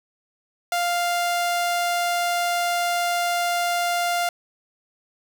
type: tone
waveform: sawtooth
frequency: 698.5 Hz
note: F5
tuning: in tune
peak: -17 dBFS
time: 0.72-4.29 s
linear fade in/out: 2 ms
effects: none